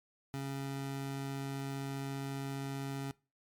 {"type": "tone", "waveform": "25% pulse", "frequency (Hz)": 137.3, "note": "C#3", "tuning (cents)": -16, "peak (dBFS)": -33, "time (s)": [0.34, 3.11], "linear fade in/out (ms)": 0, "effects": ["noise-tail reverb RT60 0.3 s tail -22 dB re dry", "MP3 96 kbps"]}